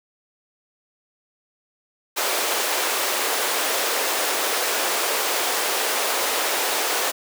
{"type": "high-pass noise", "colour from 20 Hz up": "pink", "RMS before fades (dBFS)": -23, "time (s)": [2.16, 7.12], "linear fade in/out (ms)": 20, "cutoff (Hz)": 410, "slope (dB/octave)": 24, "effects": []}